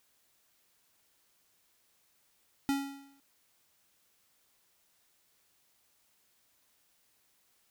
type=tone with exponential decay; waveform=square; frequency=277.2 Hz; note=C#4; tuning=in tune; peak=-26 dBFS; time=2.69-3.2 s; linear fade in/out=0 ms; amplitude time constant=110 ms; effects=white hiss -71 dBFS RMS until 7.7 s